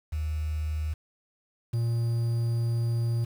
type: tone pair in turn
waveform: sine / triangle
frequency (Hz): 77.3 / 116.76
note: D#2 / A#2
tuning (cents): -11 / +3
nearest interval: perfect fifth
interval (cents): 714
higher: second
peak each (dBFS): -27 / -22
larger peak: second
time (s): 0.12-0.94 / 1.73-3.25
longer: second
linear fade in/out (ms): 10
effects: 8-bit